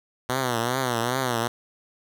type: tone with vibrato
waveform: 5% pulse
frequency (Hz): 123.47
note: B2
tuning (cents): 0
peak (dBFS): -12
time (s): 0.29-1.48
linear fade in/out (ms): 5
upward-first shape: triangle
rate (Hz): 2.5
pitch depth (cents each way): 150
effects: none